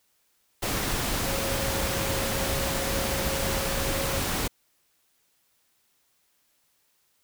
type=tone in noise; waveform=sine; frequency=544 Hz; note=C#5; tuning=33 cents flat; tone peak=-33 dBFS; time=1.25-4.2 s; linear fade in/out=10 ms; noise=pink; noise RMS=-28 dBFS; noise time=0.62-4.48 s; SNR=-8 dB; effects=white hiss -69 dBFS RMS until 7.23 s